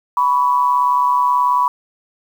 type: tone pair together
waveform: sine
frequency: 987.8 / 1126.3 Hz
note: B5 / C#6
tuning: 0 / +27 cents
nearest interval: major second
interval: 227 cents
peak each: -13 / -18 dBFS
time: 0.17-1.68 s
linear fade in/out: 2 ms
effects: 7-bit